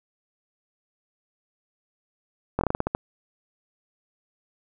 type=slowing click train; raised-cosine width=1 ms; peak=-9 dBFS; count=9; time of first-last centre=2.59-2.949 s; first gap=21 ms; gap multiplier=1.21; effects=none